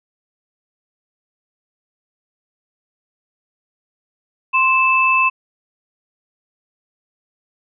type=tone pair together; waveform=sine; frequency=1046.5 / 2632 Hz; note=C6 / E7; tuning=0 / -3 cents; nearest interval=octave + major third; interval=1597 cents; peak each=-15 / -14 dBFS; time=4.53-5.3 s; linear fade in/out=20 ms; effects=none